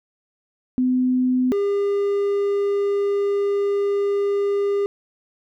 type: tone pair in turn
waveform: sine / triangle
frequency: 253.7 / 402.7 Hz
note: B3 / G4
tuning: +47 / +47 cents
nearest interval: minor sixth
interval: 800 cents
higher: second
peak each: -16 dBFS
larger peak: neither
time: 0.78-1.52 / 1.52-4.86 s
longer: second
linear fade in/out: 0 ms
effects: none